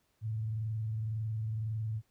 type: tone with frequency modulation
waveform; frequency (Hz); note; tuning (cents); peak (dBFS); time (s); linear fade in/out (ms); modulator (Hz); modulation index
sine; 110; A2; 0; -32; 0.21-2.02; 50; 21.9; 0.21
effects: pink hiss -75 dBFS RMS until 2.1 s